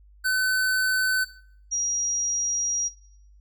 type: tone pair in turn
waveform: square / sine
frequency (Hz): 1516 / 5724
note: F#6 / F8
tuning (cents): +42 / +42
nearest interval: octave + major seventh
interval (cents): 2300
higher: second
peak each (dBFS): -22 / -23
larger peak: first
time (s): 0.24-1.25 / 1.71-2.89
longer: second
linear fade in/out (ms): 20
effects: noise-tail reverb RT60 0.6 s tail -17 dB re dry + added 50 Hz sine -50 dBFS peak until 3.4 s